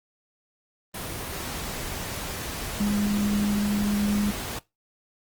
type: tone in noise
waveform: sine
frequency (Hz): 205.8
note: G#3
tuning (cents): -16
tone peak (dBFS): -22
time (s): 2.8-4.31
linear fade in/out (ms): 5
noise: pink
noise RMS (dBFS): -33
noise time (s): 0.94-4.59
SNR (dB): +8
effects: noise-tail reverb RT60 0.2 s tail -20 dB re dry + Opus 24 kbps